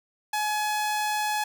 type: tone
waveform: sawtooth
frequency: 846 Hz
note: G#5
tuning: 32 cents sharp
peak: -21 dBFS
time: 0.33-1.44 s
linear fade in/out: 5 ms
effects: none